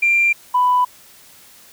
sine tone pair in turn, 2376 / 993.8 Hz, D7 / B5, +20 / +11 cents, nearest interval octave + minor third, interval 1509 cents, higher first, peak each -11 dBFS, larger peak neither, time 0.02-0.33 / 0.54-0.85 s, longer neither, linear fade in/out 10 ms, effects tanh soft clip ceiling -7 dBFS + white hiss -46 dBFS RMS until 1.72 s

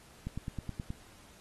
click train, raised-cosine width 5 ms, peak -24 dBFS, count 7, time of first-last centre 0.27-0.904 s, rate 9.46 Hz, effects pink hiss -58 dBFS RMS until 1.4 s + AAC 32 kbps

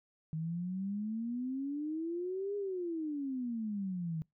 sine exponential two-way sweep, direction up then down, 155.56 to 411.9 to 155.56 Hz, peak -34 dBFS, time 0.33-4.22 s, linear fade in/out 0 ms, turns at 2.56 s, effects noise-tail reverb RT60 0.2 s tail -26 dB re dry

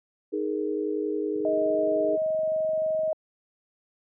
sine chord, D# suspended fourth, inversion none, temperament equal, 311.1 / 415.3 / 466.2 Hz, D#4 / G#4 / A#4, 0 / 0 / 0 cents, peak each -29 / -28 / -33 dBFS, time 0.32-2.17 s, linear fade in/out 20 ms
click train, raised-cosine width 5 ms, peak -32 dBFS, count 41, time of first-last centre 1.36-3.077 s, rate 23.3 Hz
sine tone, 630 Hz, D#5, 21 cents sharp, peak -23 dBFS, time 1.45-3.13 s, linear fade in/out 2 ms
effects high-pass 200 Hz 12 dB/octave

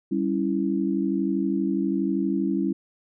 sine chord, C# diminished, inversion second, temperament equal, 196 / 277.2 / 329.6 Hz, G3 / C#4 / E4, 0 / 0 / 0 cents, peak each -26 dBFS, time 0.11-2.73 s, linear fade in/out 10 ms, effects none

